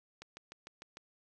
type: click train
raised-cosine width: 0.2 ms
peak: -30 dBFS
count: 6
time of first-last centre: 0.22-0.971 s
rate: 6.66 Hz
effects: none